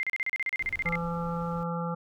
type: tone bursts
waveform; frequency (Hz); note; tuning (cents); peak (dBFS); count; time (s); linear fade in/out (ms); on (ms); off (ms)
sine; 2093; C7; 0; -26; 15; 0-0.955; 0; 31; 35
type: noise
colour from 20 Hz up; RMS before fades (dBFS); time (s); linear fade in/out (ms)
brown; -45; 0.6-1.63; 0
type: harmonic tone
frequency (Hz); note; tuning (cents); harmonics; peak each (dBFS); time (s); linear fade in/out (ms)
169.6; E3; +50; 1 / 3 / 5 / 7 / 8; -31 / -36 / -38 / -39 / -40; 0.85-1.95; 10
effects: none